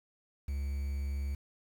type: tone with quantisation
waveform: triangle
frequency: 69.5 Hz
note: C#2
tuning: 5 cents sharp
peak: -30 dBFS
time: 0.48-1.35 s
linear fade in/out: 5 ms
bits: 9
effects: none